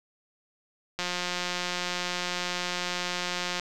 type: click train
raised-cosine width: 0.2 ms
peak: -13 dBFS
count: 465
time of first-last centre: 0.99-3.597 s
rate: 178 Hz
effects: none